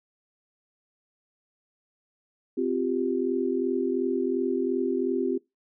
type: chord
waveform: sine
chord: C suspended fourth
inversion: none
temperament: equal with one note detuned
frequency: 259.7 / 349.2 / 392 Hz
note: C4 / F4 / G4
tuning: -13 / 0 / 0 cents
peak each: -28 dBFS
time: 2.57-5.38 s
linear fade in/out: 10 ms
effects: noise-tail reverb RT60 0.2 s tail -22 dB re dry